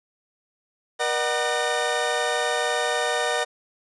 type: tone cluster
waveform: 30% pulse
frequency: 477.7 / 604 / 748 / 1828 Hz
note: A#4 / D5 / F#5 / A#6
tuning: +42 / +48 / +19 / -34 cents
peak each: -25 dBFS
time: 0.99-3.45 s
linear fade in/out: 20 ms
effects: resampled to 22050 Hz + 9-bit